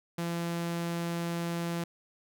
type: tone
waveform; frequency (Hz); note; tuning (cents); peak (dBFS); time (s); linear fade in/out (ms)
sawtooth; 170; F3; -46; -27; 0.18-1.84; 5
effects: none